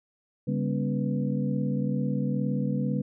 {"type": "tone cluster", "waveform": "sine", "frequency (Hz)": [141.8, 199.4, 241.5, 280, 493.5], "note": ["C#3", "G3", "B3", "C#4", "B4"], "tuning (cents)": [40, 30, -39, 18, -1], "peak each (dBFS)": [-29, -29, -31, -35, -37], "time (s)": [0.47, 3.02], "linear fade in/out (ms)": 10, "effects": []}